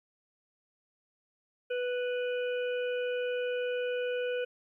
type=harmonic tone; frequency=493.9 Hz; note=B4; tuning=in tune; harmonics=1 / 3 / 5 / 6; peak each=-30 / -40 / -44 / -46 dBFS; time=1.7-4.45 s; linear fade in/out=10 ms; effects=12-bit